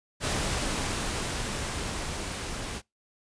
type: noise with level ramp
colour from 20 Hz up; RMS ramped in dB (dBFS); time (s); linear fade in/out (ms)
pink; -28 to -36; 0.2-2.82; 50
effects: noise-tail reverb RT60 0.2 s tail -25 dB re dry + resampled to 22050 Hz